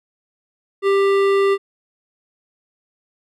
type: tone with hard clipping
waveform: sine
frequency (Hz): 394.6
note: G4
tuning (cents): +11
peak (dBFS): -15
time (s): 0.82-1.58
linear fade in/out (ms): 50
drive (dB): 14
effects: none